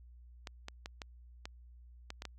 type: clicks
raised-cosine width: 0.2 ms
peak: -25 dBFS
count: 8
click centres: 0.472 / 0.684 / 0.859 / 1.018 / 1.455 / 2.104 / 2.221 / 2.253 s
effects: added 60 Hz sine -53 dBFS peak until 2.38 s